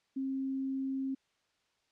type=tone; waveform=sine; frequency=267.6 Hz; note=C4; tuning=39 cents sharp; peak=-32 dBFS; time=0.16-1.15 s; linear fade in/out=10 ms; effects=white hiss -75 dBFS RMS until 1.91 s + low-pass 5000 Hz 12 dB/octave